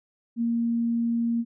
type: tone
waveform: sine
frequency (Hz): 233.1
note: A#3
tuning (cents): 0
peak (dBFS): -22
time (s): 0.36-1.45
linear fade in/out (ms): 50
effects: none